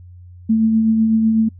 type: tone with tremolo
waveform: sine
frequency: 221.9 Hz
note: A3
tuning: 15 cents sharp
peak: -10 dBFS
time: 0.49-1.49 s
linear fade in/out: 10 ms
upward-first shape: triangle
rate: 8 Hz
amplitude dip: 35%
effects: noise-tail reverb RT60 0.1 s tail -26 dB re dry + added 89 Hz sine -37 dBFS peak until 1.59 s